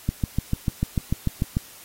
click train, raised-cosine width 5 ms, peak -9 dBFS, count 11, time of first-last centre 0.09-1.569 s, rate 6.76 Hz, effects white hiss -46 dBFS RMS until 1.84 s + AAC 48 kbps

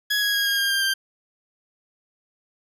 20% pulse tone with pitch steps, 1673 / 1656.7 / 1640.5 / 1624.4 / 1608.6 / 1592.8 / 1577.3 Hz, G#6 / G#6 / G#6 / G#6 / G6 / G6 / G6, +12 / -5 / -22 / -39 / +44 / +27 / +10 cents, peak -15 dBFS, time 0.1-0.94 s, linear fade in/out 10 ms, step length 120 ms, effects resampled to 32000 Hz

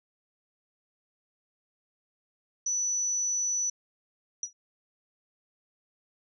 sine tone, 5950 Hz, F#8, 9 cents sharp, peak -26 dBFS, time 2.66-3.7 s, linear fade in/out 5 ms
sine tone with exponential decay, 5840 Hz, F#8, 24 cents flat, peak -26 dBFS, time 4.43-4.53 s, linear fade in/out 2 ms, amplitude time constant 21 ms
effects none

